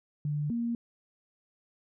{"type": "tone pair in turn", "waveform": "sine", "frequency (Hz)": [147.8, 234.6], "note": ["D3", "A#3"], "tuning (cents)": [11, 11], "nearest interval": "minor sixth", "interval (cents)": 800, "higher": "second", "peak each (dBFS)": -28, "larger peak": "neither", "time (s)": [[0.25, 0.5], [0.5, 0.75]], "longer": "neither", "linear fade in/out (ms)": 2, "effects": []}